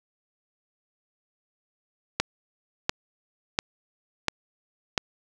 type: click train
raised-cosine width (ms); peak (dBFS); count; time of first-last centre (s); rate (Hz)
0.2; -4; 5; 2.2-4.978; 1.44
effects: none